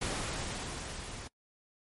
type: noise with level ramp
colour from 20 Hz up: pink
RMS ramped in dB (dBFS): -34 to -44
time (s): 0.01-1.28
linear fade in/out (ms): 10
effects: noise-tail reverb RT60 0.1 s tail -22 dB re dry + MP3 48 kbps